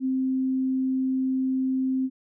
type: tone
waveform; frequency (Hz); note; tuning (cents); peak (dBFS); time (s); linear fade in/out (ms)
sine; 261.6; C4; 0; -22; 0-2.1; 50
effects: none